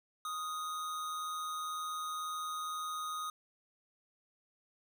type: tone with amplitude modulation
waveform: square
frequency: 1244.5 Hz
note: D#6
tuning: in tune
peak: -36 dBFS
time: 0.25-3.3 s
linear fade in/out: 2 ms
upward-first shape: sine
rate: 162 Hz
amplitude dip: 35%
effects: none